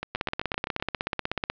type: two click trains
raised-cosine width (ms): 0.3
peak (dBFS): -10 / -15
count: 23 / 7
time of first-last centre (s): 0.15-1.5 / 0.03-0.799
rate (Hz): 16.3 / 7.8
effects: low-pass 4000 Hz 12 dB/octave